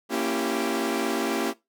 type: chord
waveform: sawtooth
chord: A# diminished seventh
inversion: none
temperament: equal with one note detuned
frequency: 233.1 / 277.2 / 335.6 / 392 Hz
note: A#3 / C#4 / E4 / G4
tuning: 0 / 0 / +31 / 0 cents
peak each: -26 dBFS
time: 0.09-1.54 s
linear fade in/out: 50 ms
effects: noise-tail reverb RT60 0.2 s tail -19 dB re dry